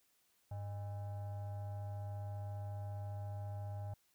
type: tone with frequency modulation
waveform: sine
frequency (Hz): 100.3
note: G2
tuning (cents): +40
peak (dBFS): -39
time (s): 0.51-3.94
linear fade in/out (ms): 5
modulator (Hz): 714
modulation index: 0.41
effects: tanh soft clip ceiling -37 dBFS + white hiss -75 dBFS RMS until 4.14 s